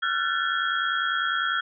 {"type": "tone cluster", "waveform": "sine", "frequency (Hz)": [1361, 1451, 1511, 1750, 3288], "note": ["F6", "F#6", "F#6", "A6", "G#7"], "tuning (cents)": [-45, -34, 36, -10, -18], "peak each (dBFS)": [-27, -31, -29, -31, -31], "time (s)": [0.02, 1.61], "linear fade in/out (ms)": 10, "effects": []}